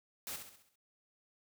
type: noise with echo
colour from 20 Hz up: white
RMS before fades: -42 dBFS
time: 0.27-0.36 s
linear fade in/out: 0 ms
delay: 66 ms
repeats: 6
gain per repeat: -6 dB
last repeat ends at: 0.756 s
effects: none